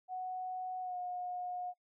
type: tone with pitch glide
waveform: sine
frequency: 740 to 721 Hz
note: F#5 to F#5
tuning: 0 to -45 cents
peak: -37 dBFS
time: 0.08-1.74 s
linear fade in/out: 50 ms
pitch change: -45 cents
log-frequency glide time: 0.81-0.97 s
effects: noise-tail reverb RT60 0.1 s tail -26 dB re dry